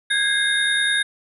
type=tone cluster; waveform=sine; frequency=1577 / 1647 / 2106 / 3696 / 9880 Hz; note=G6 / G#6 / C7 / A#7 / D#9; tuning=+10 / -15 / +11 / -16 / -13 cents; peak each=-28 / -20 / -29 / -22 / -29 dBFS; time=0.1-1.03 s; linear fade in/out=10 ms; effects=none